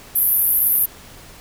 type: band-pass noise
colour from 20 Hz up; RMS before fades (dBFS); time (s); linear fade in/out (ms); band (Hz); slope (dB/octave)
white; -17; 0.15-0.86; 10; 11000 to 14000; 96
effects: pink hiss -42 dBFS RMS until 1.4 s